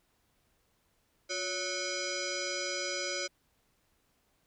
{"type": "tone with frequency modulation", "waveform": "sine", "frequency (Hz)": 2200, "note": "C#7", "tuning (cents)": -14, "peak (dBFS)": -32, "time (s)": [1.29, 3.28], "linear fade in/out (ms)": 20, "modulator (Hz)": 921, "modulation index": 4.3, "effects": ["pink hiss -73 dBFS RMS until 4.46 s"]}